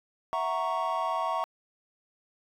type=chord; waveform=triangle; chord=F# dominant seventh; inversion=third; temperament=equal; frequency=659.3 / 740 / 932.3 / 1108.7 Hz; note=E5 / F#5 / A#5 / C#6; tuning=0 / 0 / 0 / 0 cents; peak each=-31 / -32 / -30 / -29 dBFS; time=0.33-1.44 s; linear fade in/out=0 ms; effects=tanh soft clip ceiling -17 dBFS